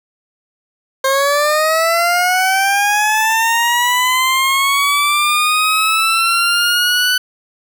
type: linear sweep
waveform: 20% pulse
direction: up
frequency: 530 to 1500 Hz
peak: -7 dBFS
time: 1.04-7.18 s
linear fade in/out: 5 ms
effects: none